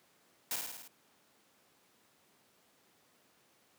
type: noise with echo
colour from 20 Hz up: white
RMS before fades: -35 dBFS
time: 0.51-0.56 s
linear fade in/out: 2 ms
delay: 53 ms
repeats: 6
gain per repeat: -3 dB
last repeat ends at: 0.878 s
effects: pink hiss -68 dBFS RMS until 3.78 s + high-pass 200 Hz 12 dB/octave